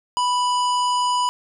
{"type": "harmonic tone with a mistuned harmonic", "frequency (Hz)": 987.8, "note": "B5", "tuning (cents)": 0, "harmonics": [1, 3, 5, 7, 9], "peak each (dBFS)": [-18, -28, -32, -35, -37], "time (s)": [0.17, 1.29], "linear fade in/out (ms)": 0, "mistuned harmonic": 9, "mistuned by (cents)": 22, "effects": []}